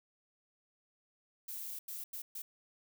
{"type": "noise bursts at uneven times", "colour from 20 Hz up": "violet", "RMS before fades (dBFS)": -43, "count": 4, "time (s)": [[1.48, 1.79], [1.88, 2.04], [2.13, 2.22], [2.35, 2.42]], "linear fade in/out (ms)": 5, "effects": []}